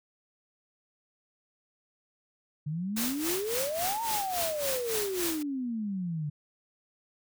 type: exponential two-way sweep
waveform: sine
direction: up then down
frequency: 144.1 to 932.3 to 144.1 Hz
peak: -30 dBFS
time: 2.66-6.3 s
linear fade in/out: 10 ms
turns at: 4.03 s
type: noise with tremolo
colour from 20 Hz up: white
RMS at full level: -31 dBFS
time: 2.96-5.43 s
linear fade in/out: 10 ms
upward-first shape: sine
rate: 3.6 Hz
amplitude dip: 80%
effects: none